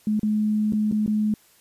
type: tone with dropouts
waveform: sine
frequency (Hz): 212.8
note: G#3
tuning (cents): +42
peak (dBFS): -19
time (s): 0.07-1.34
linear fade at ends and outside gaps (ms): 2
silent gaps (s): 0.195-0.231 / 0.724-0.733 / 0.914-0.923 / 1.063-1.077
effects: white hiss -57 dBFS RMS until 1.6 s + resampled to 32000 Hz